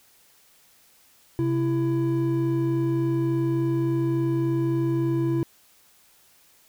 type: tone pair together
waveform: triangle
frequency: 132.3 / 333.4 Hz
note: C3 / E4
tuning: +20 / +20 cents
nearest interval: octave + major third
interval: 1600 cents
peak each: -23 / -21 dBFS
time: 1.39-5.43 s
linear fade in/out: 0 ms
effects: white hiss -58 dBFS RMS until 6.68 s